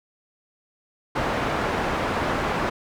white low-pass noise, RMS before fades -25 dBFS, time 1.15-2.7 s, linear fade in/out 10 ms, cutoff 1200 Hz, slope 12 dB/octave, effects none

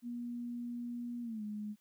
sine tone with pitch glide, 240 to 210.1 Hz, B3 to G#3, -49 to +20 cents, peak -38 dBFS, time 0.02-1.76 s, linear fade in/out 50 ms, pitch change -231 cents, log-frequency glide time 1.22-1.43 s, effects white hiss -75 dBFS RMS until 1.8 s

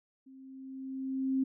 sine tone with level ramp, 265.2 Hz, C4, 23 cents sharp, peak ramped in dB -51 to -25 dBFS, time 0.26-1.44 s, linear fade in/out 10 ms, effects none

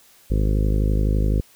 harmonic tone, 51.91 Hz, G#1, in tune, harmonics 1 / 2 / 3 / 4 / 5 / 6 / 7 / 8 / 9 / 10, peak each -18 / -24 / -28 / -30 / -32 / -34 / -35 / -36 / -37 / -38 dBFS, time 0.3-1.41 s, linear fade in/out 10 ms, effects white hiss -53 dBFS RMS until 1.55 s

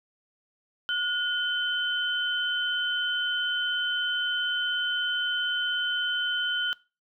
sine tone pair together, 1449 / 3068 Hz, F#6 / G7, -37 / -38 cents, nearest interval octave + minor second, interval 1299 cents, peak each -28 dBFS, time 0.89-6.73 s, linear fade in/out 0 ms, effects noise-tail reverb RT60 0.3 s tail -21 dB re dry

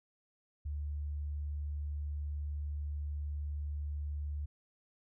sine tone, 73.42 Hz, D2, in tune, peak -35 dBFS, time 0.65-4.46 s, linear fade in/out 10 ms, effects none

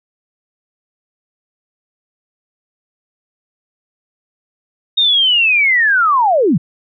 sine linear sweep, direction down, 3729 to 128.3 Hz, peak -9 dBFS, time 4.97-6.58 s, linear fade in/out 10 ms, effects none

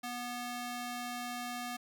square tone with high-pass filter, 244 Hz, B3, 21 cents flat, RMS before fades -40 dBFS, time 0.03-1.77 s, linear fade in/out 10 ms, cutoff 490 Hz, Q 0.62, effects none

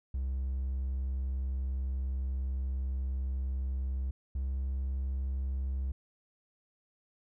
triangle tone pair in turn, 65.7 / 66.43 Hz, C2 / C2, +8 / +27 cents, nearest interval unison, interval 19 cents, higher second, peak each -28 dBFS, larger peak neither, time 0.14-4.11 / 4.35-5.92 s, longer first, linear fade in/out 5 ms, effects tanh soft clip ceiling -24 dBFS

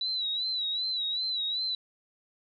sine tone with vibrato, 3933 Hz, B7, 8 cents flat, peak -28 dBFS, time 0.01-1.75 s, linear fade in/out 2 ms, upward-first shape sine, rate 2.6 Hz, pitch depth 75 cents each way, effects none

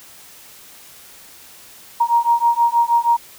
sine beating tone pair, 936 / 942.3 Hz, A#5 / A#5, +7 / +18 cents, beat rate 6.3 Hz, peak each -16 dBFS, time 2-3.17 s, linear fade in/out 10 ms, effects white hiss -43 dBFS RMS until 3.38 s

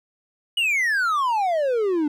triangle exponential sweep, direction down, 2960 to 287.5 Hz, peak -17 dBFS, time 0.57-2.08 s, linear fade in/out 5 ms, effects none

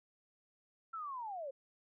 sine linear sweep, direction down, 1360 to 516 Hz, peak -40 dBFS, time 0.93-1.51 s, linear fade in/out 10 ms, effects none

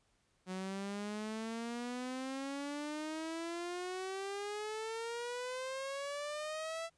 sawtooth exponential sweep, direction up, 183.6 to 669 Hz, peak -35 dBFS, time 0.46-6.9 s, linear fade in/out 50 ms, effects pink hiss -75 dBFS RMS until 6.97 s + resampled to 22050 Hz

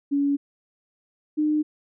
sine tone pair in turn, 282.9 / 303.5 Hz, C#4 / D#4, +35 / -43 cents, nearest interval minor second, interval 122 cents, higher second, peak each -19 dBFS, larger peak neither, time 0.11-0.37 / 1.37-1.63 s, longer neither, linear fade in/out 20 ms, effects none

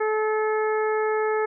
harmonic tone, 432.1 Hz, A4, 31 cents flat, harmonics 1 / 2 / 3 / 4 / 5, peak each -22 / -29 / -31 / -33 / -37 dBFS, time 0-1.46 s, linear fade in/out 10 ms, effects none

